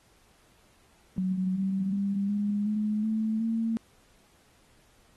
sine tone with pitch steps, 186.3 / 192.42 / 198.75 / 205.3 / 212 / 219 / 226.2 Hz, F#3 / G3 / G3 / G#3 / G#3 / A3 / A3, +12 / -32 / +24 / -20 / +36 / -8 / +48 cents, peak -25 dBFS, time 1.18-3.77 s, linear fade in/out 0 ms, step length 370 ms, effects pink hiss -63 dBFS RMS until 5.16 s + AAC 32 kbps

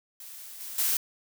blue noise with level steps, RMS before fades -44 / -39 / -26 dBFS, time 0.2-0.97 s, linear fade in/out 2 ms, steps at 0.6 / 0.78 s, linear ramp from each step 5 ms, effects none

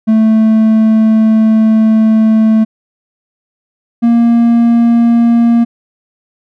triangle tone pair in turn, 220 / 233.9 Hz, A3 / A#3, 0 / +6 cents, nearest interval minor second, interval 106 cents, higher second, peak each -3 dBFS, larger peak neither, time 0.07-2.65 / 4.02-5.65 s, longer first, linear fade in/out 20 ms, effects none

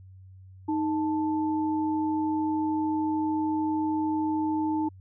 sine tone pair together, 311.1 / 880 Hz, D#4 / A5, 0 / 0 cents, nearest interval octave + tritone, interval 1800 cents, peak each -25 / -31 dBFS, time 0.68-4.89 s, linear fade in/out 10 ms, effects added 94 Hz sine -46 dBFS peak until 5 s

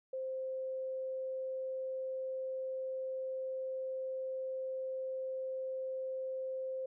sine tone, 523.3 Hz, C5, in tune, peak -36 dBFS, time 0.13-6.86 s, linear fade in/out 5 ms, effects none

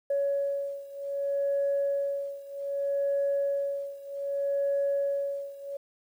sine beating tone pair, 560 / 560.64 Hz, C#5 / C#5, +18 / +19 cents, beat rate 0.64 Hz, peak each -28 / -30 dBFS, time 0.1-5.77 s, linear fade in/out 5 ms, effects tanh soft clip ceiling -20 dBFS + 10-bit

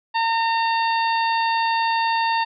harmonic tone, 912 Hz, A#5, 38 cents flat, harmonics 1 / 2 / 3 / 4 / 5, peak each -19 / -27 / -29 / -33 / -32 dBFS, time 0.14-2.45 s, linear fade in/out 20 ms, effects none

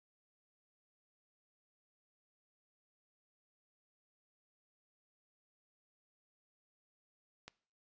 click, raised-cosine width 0.2 ms, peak -30 dBFS, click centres 7.48 s, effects noise-tail reverb RT60 0.5 s tail -21 dB re dry + resampled to 16000 Hz

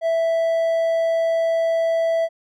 triangle tone, 659.3 Hz, E5, in tune, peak -15 dBFS, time 0.01-2.29 s, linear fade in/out 50 ms, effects none

